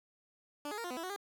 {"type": "tone with pitch steps", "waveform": "15% pulse", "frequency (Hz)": [292.8, 418.8, 464.7, 353.1, 251.8, 330.7, 369.4, 403.4], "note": ["D4", "G#4", "A#4", "F4", "B3", "E4", "F#4", "G4"], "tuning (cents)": [-5, 15, -5, 19, 34, 6, -3, 50], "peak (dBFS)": -32, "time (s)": [0.65, 1.162], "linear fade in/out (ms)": 2, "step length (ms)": 64, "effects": []}